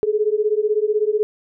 sine beating tone pair, 416.7 / 432.7 Hz, G#4 / A4, +6 / -29 cents, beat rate 16 Hz, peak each -19 dBFS, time 0.03-1.23 s, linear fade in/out 0 ms, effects none

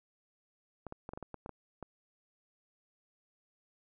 clicks, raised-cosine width 1 ms, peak -28 dBFS, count 10, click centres 0.867 / 0.924 / 1.091 / 1.135 / 1.175 / 1.227 / 1.343 / 1.461 / 1.493 / 1.827 s, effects none

